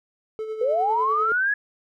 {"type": "tone with tremolo", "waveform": "triangle", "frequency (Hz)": 436.6, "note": "A4", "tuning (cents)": -13, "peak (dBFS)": -24, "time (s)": [0.39, 1.32], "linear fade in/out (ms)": 0, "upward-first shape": "sine", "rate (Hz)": 10, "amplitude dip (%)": 50}
{"type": "linear sweep", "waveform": "sine", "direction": "up", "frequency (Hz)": [467.4, 1700], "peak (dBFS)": -19, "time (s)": [0.61, 1.54], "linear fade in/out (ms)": 5}
{"effects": []}